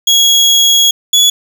30% pulse tone pair in turn, 3322 / 3402 Hz, G#7 / G#7, 0 / +41 cents, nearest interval unison, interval 41 cents, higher second, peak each -3 dBFS, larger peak neither, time 0.07-0.91 / 1.13-1.3 s, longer first, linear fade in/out 5 ms, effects 7-bit

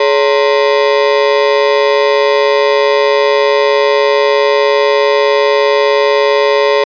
35% pulse ring-modulated tone, 492.2 Hz, B4, 6 cents flat, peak -3 dBFS, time 0-6.84 s, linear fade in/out 5 ms, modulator 69.9 Hz, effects resampled to 11025 Hz

